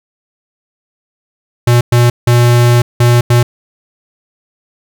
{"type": "tone bursts at uneven times", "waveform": "square", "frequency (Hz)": 120.5, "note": "B2", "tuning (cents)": -42, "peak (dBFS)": -6, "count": 5, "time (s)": [[1.67, 1.81], [1.92, 2.1], [2.27, 2.82], [3, 3.21], [3.3, 3.43]], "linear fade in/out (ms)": 5, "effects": []}